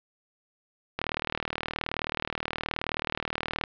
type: click train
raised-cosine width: 0.3 ms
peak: -12 dBFS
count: 104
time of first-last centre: 0.99-3.638 s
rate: 38.9 Hz
effects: low-pass 4000 Hz 12 dB/octave